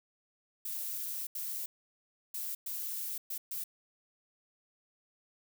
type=noise bursts at uneven times; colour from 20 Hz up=violet; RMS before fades=-38 dBFS; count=6; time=0.65-1.27 / 1.35-1.66 / 2.34-2.55 / 2.66-3.18 / 3.3-3.38 / 3.51-3.64 s; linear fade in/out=5 ms; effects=none